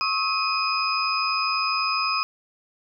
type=tone cluster; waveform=sine; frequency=1096 / 1284 / 2496 / 5020 Hz; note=C#6 / E6 / D#7 / D#8; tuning=-20 / -46 / +5 / +15 cents; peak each=-27 dBFS; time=0.01-2.23 s; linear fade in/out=0 ms; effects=none